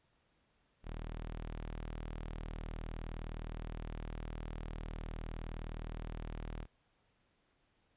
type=tone; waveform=sawtooth; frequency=39.58 Hz; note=D#1; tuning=30 cents sharp; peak=-37 dBFS; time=0.83-6.67 s; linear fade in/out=50 ms; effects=pink hiss -75 dBFS RMS until 7.96 s + resampled to 8000 Hz